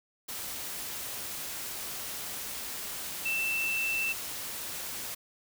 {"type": "tone in noise", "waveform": "sine", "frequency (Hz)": 2666, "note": "E7", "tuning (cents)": 19, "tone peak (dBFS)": -28, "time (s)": [3.25, 4.13], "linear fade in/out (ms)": 10, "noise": "white", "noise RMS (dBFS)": -38, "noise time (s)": [0.28, 5.15], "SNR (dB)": 7, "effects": []}